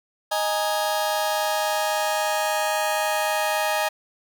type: chord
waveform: sawtooth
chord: D# suspended fourth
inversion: none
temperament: just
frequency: 622.3 / 829.7 / 933.4 Hz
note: D#5 / G#5 / A#5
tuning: 0 / -2 / +2 cents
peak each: -21 / -21 / -26 dBFS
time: 0.31-3.89 s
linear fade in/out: 10 ms
effects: none